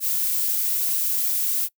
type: noise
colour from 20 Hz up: violet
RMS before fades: -23 dBFS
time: 0-1.69 s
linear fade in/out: 50 ms
effects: noise-tail reverb RT60 0.1 s tail -23 dB re dry

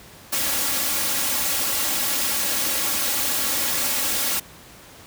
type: noise with comb filter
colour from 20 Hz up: white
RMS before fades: -23 dBFS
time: 0.32-4.4 s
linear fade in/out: 10 ms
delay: 3.6 ms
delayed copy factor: +0.7
effects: pink hiss -45 dBFS RMS until 5.06 s + high-pass 60 Hz 12 dB/octave

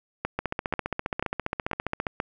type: two click trains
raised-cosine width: 0.5 ms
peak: -11 / -12 dBFS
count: 5 / 26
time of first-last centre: 0.25-2.201 / 0.39-2.068 s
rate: 2.05 / 14.9 Hz
effects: none

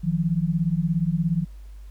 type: beating tone pair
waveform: sine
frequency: 158.9 / 175.9 Hz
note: D#3 / F3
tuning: +37 / +13 cents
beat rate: 17 Hz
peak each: -23 dBFS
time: 0.03-1.45 s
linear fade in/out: 20 ms
effects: added 50 Hz sine -38 dBFS peak until 1.9 s + pink hiss -61 dBFS RMS until 1.9 s

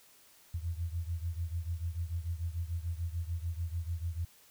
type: beating tone pair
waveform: sine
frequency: 82.41 / 89.21 Hz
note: E2 / F2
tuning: 0 / +37 cents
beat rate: 6.8 Hz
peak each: -35 / -38 dBFS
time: 0.54-4.25 s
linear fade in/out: 5 ms
effects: white hiss -61 dBFS RMS until 4.5 s

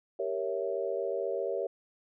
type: chord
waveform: sine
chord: G diminished seventh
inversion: none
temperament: equal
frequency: 392 / 466.2 / 554.4 / 659.3 Hz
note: G4 / Bb4 / Db5 / Fb5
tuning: 0 / 0 / 0 / 0 cents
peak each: -35 / -35 / -34 / -38 dBFS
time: 0.19-1.67 s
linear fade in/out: 5 ms
effects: none

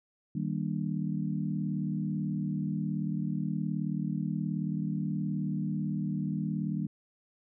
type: chord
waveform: sine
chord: Eb major seventh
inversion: none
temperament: equal with one note detuned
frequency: 155.56 / 194.19 / 233.1 / 293.7 Hz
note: Eb3 / G3 / Bb3 / D4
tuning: 0 / -16 / 0 / 0 cents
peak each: -33 / -33 / -37 / -39 dBFS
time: 0.35-6.87 s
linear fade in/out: 5 ms
effects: none

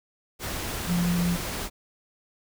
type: tone in noise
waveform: sine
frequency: 174.61 Hz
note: F3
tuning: in tune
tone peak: -22 dBFS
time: 0.86-1.38 s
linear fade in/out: 50 ms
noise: pink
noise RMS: -32 dBFS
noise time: 0.39-1.7 s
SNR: +7 dB
effects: none

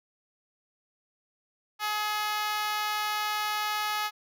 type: tone with high-pass filter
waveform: 5% pulse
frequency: 422.4 Hz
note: G#4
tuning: 29 cents sharp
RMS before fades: -30 dBFS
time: 1.79-4.11 s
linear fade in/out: 50 ms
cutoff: 1000 Hz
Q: 8.9
effects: none

